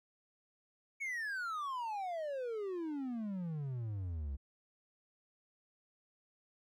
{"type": "exponential sweep", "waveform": "triangle", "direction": "down", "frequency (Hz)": [2251, 65.41], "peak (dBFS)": -35, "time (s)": [1, 4.37], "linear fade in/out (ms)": 20, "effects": []}